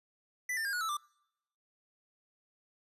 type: tone with pitch steps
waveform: square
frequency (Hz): 1989 / 1792.6 / 1615.6 / 1456 / 1312.3 / 1182.7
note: B6 / A6 / G#6 / F#6 / E6 / D6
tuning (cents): +12 / +32 / -48 / -28 / -8 / +12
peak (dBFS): -33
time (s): 0.49-0.97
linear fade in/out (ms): 5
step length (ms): 80
effects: noise-tail reverb RT60 0.8 s tail -26 dB re dry + resampled to 32000 Hz